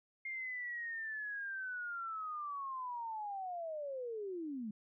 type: linear sweep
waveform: sine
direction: down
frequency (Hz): 2127 to 202.3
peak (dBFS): -39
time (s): 0.25-4.71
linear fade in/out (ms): 5
effects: none